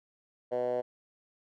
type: tone with band-pass filter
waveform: 10% pulse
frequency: 123.7 Hz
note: B2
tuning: 3 cents sharp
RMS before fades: -31 dBFS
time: 0.51-0.82 s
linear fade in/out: 20 ms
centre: 560 Hz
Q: 5.2
effects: none